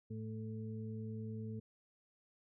harmonic tone, 110 Hz, A2, in tune, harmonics 1 / 2 / 4, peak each -43 / -45 / -51 dBFS, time 0.1-1.6 s, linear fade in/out 10 ms, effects none

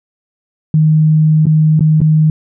sine tone with dropouts, 155.56 Hz, D#3, in tune, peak -6 dBFS, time 0.74-2.3 s, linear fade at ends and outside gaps 2 ms, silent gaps 1.456-1.467 / 1.794-1.807 / 2.005-2.015 s, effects none

